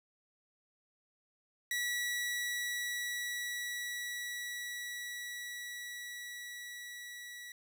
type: tone with level ramp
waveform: sawtooth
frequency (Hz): 1940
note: B6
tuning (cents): -31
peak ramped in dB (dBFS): -29 to -42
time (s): 1.71-7.52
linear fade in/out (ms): 2
effects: none